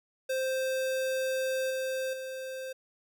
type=tone with level steps; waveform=square; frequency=523.3 Hz; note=C5; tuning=in tune; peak=-29 / -31 / -37 dBFS; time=0.29-2.73 s; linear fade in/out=10 ms; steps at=1.7 / 2.13 s; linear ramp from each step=5 ms; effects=none